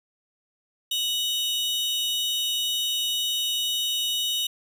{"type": "tone pair together", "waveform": "40% pulse", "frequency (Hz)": [2960, 3729], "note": ["F#7", "A#7"], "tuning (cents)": [0, 0], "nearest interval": "major third", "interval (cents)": 400, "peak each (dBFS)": -26, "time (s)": [0.91, 4.47], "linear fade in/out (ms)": 5, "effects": []}